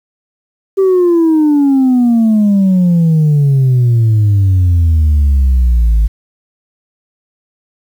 sine exponential sweep, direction down, 392 to 52.1 Hz, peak -4 dBFS, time 0.77-6.08 s, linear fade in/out 20 ms, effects tanh soft clip ceiling -5 dBFS + 7-bit

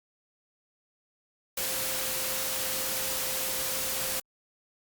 sine tone in noise, 523.3 Hz, C5, in tune, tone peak -41 dBFS, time 1.57-4.2 s, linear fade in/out 5 ms, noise white, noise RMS -31 dBFS, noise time 1.57-4.2 s, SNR -13 dB, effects Opus 48 kbps

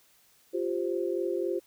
sine chord, F suspended second, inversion none, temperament just, 349.2 / 392.9 / 523.8 Hz, F4 / G4 / C5, 0 / +4 / +2 cents, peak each -30 / -32 / -34 dBFS, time 0.53-1.6 s, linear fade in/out 20 ms, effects white hiss -63 dBFS RMS until 1.66 s

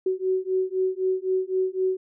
sine beating tone pair, 372.9 / 376.8 Hz, F#4 / F#4, +14 / +32 cents, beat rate 3.9 Hz, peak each -25 dBFS, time 0.06-1.97 s, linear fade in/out 5 ms, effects none

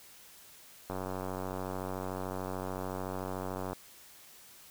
click train, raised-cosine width 1 ms, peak -23 dBFS, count 266, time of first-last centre 0.9-3.731 s, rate 93.6 Hz, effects white hiss -55 dBFS RMS until 4.7 s

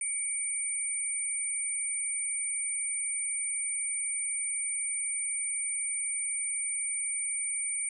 sine tone pair together, 2254 / 9016 Hz, C#7 / C#9, +28 / +28 cents, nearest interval 2 octaves, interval 2400 cents, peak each -39 / -30 dBFS, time 0.01-7.89 s, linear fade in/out 2 ms, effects none

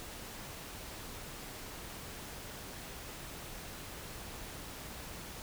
silence, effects pink hiss -46 dBFS RMS until 5.42 s

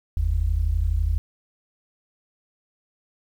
sine tone pair together, 46.97 / 79 Hz, F#1 / D#2, +27 / +27 cents, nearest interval major sixth, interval 900 cents, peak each -22 dBFS, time 0.17-1.18 s, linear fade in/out 0 ms, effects 9-bit

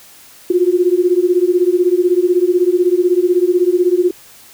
sine beating tone pair, 349.9 / 365.9 Hz, F4 / F#4, +3 / -19 cents, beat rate 16 Hz, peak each -13 dBFS, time 0.5-4.11 s, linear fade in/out 5 ms, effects white hiss -42 dBFS RMS until 4.53 s

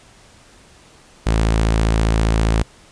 sawtooth tone, 55 Hz, A1, in tune, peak -10 dBFS, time 1.26-2.63 s, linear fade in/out 10 ms, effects pink hiss -48 dBFS RMS until 2.91 s + resampled to 22050 Hz

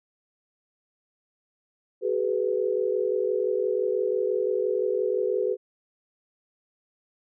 sine tone cluster, 378.9 / 424.8 / 495.9 Hz, F#4 / G#4 / B4, +41 / +39 / +7 cents, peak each -27 dBFS, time 2.01-5.57 s, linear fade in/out 50 ms, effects none

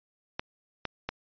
clicks, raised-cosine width 0.3 ms, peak -15 dBFS, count 3, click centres 0.395 / 0.853 / 1.09 s, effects resampled to 11025 Hz

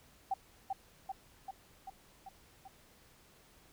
sine tone with echo, 775 Hz, G5, 20 cents flat, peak -30 dBFS, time 0.31-0.34 s, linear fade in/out 5 ms, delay 390 ms, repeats 6, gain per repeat -3 dB, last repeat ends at 2.68 s, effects pink hiss -63 dBFS RMS until 3.72 s

